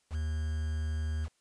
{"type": "tone with quantisation", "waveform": "triangle", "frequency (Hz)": 77.78, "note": "D#2", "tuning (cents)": 0, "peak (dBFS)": -28, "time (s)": [0.1, 1.29], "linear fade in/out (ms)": 50, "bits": 8, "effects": ["white hiss -73 dBFS RMS until 1.4 s", "resampled to 22050 Hz"]}